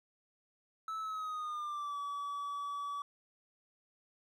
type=tone with pitch glide; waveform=triangle; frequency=1307 to 1144.4 Hz; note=E6 to D6; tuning=-15 to -45 cents; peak=-35 dBFS; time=0.88-3.02 s; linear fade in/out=2 ms; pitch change=-230 cents; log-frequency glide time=1-1.98 s; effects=none